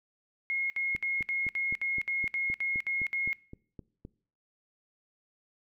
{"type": "tone bursts", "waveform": "sine", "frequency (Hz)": 2157, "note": "C#7", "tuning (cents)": -48, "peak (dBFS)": -28, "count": 11, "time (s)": [0.5, 3.33], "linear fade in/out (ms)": 0, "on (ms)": 200, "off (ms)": 63}
{"type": "click train", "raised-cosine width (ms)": 3, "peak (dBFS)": -30, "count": 13, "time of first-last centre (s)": [0.95, 4.051], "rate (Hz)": 3.87}
{"effects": ["noise-tail reverb RT60 0.5 s tail -22 dB re dry"]}